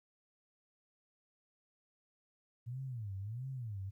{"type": "tone with vibrato", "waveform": "sine", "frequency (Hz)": 113.4, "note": "A#2", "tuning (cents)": -47, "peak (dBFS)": -39, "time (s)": [2.66, 3.91], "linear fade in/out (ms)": 20, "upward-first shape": "sine", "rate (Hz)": 1.5, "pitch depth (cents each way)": 290, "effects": ["13-bit"]}